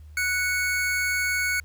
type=tone pair together; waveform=square; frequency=1478 / 2217 Hz; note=F#6 / C#7; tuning=-2 / 0 cents; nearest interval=perfect fifth; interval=702 cents; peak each=-27 / -26 dBFS; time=0.17-1.6 s; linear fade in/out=2 ms; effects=added 76 Hz sine -42 dBFS peak until 1.64 s + pink hiss -65 dBFS RMS until 1.64 s